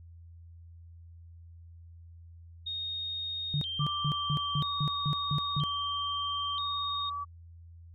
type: tone with vibrato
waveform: sine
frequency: 3426 Hz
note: A7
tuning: 47 cents flat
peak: -33 dBFS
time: 2.66-7.1 s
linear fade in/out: 10 ms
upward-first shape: square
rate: 0.51 Hz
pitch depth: 140 cents each way
type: tone bursts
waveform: sine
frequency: 146 Hz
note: D3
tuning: 10 cents flat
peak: -27 dBFS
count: 9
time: 3.54-5.637 s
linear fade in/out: 0 ms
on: 73 ms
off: 180 ms
type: tone with pitch glide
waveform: sine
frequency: 1175 to 1146.8 Hz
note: D6 to D6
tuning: +1 to -42 cents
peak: -33 dBFS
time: 3.79-7.25 s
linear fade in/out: 20 ms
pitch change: -43 cents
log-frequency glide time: 3.89-4.66 s
effects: added 84 Hz sine -48 dBFS peak until 7.94 s